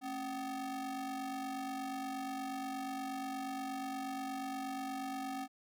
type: ring-modulated tone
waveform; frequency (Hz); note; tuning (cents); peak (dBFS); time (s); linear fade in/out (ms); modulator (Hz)
square; 246.9; B3; 0; -36; 0.01-5.48; 50; 518
effects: none